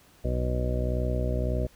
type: harmonic tone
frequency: 61.74 Hz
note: B1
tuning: in tune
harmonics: 1 / 2 / 3 / 4 / 5 / 6 / 8 / 9 / 10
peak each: -27 / -31 / -40 / -36 / -43 / -37 / -36 / -42 / -35 dBFS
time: 0.24-1.67 s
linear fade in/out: 10 ms
effects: pink hiss -58 dBFS RMS until 1.75 s